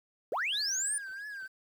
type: linear sweep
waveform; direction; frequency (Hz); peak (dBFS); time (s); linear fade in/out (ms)
sine; up; 370.9 to 9470; -28; 0.32-0.98; 2
type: tone with vibrato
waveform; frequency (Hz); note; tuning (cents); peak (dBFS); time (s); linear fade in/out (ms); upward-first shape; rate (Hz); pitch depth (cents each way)
triangle; 1618; G#6; -46; -37; 0.52-1.48; 20; triangle; 3; 110
effects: tanh soft clip ceiling -26 dBFS + 10-bit